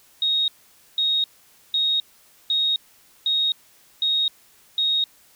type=tone bursts; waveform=sine; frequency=3750 Hz; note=A#7; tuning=10 cents sharp; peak=-18 dBFS; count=7; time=0.22-5.04 s; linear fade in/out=2 ms; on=260 ms; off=500 ms; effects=white hiss -55 dBFS RMS until 5.35 s